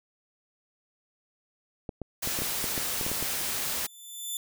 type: clicks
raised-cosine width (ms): 2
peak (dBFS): -21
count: 11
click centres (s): 1.892 / 2.017 / 2.274 / 2.389 / 2.42 / 2.642 / 2.778 / 3.012 / 3.065 / 3.116 / 3.226
type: noise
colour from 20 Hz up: white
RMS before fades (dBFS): -31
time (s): 2.22-3.87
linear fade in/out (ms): 10
type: tone with exponential growth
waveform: 10% pulse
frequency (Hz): 3520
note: A7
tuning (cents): 0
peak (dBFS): -22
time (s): 3.45-4.37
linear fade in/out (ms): 1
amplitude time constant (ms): 200
effects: none